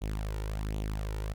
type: tone with flanger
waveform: sawtooth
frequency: 52.4 Hz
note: G#1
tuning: 16 cents sharp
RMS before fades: -34 dBFS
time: 0.01-1.34 s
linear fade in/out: 20 ms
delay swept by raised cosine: 0.29 to 2.19 ms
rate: 1.3 Hz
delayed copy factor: +0.65
effects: none